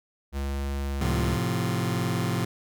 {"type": "tone", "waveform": "square", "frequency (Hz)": 69.3, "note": "C#2", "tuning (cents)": 0, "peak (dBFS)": -28, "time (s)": [0.32, 1.39], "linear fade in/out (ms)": 50}
{"type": "chord", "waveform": "sawtooth", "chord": "F major", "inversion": "first", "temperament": "just", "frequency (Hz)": [109.13, 130.96, 174.61], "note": ["A2", "C3", "F3"], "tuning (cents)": [-14, 2, 0], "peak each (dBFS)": -25, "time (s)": [1.01, 2.45], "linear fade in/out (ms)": 5}
{"effects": []}